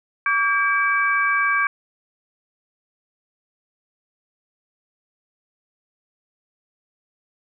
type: tone cluster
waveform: sine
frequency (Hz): 1144 / 1607 / 2301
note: D6 / G6 / D7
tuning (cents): -46 / +43 / -36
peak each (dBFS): -21 / -20 / -23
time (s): 0.26-1.67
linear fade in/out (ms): 2
effects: none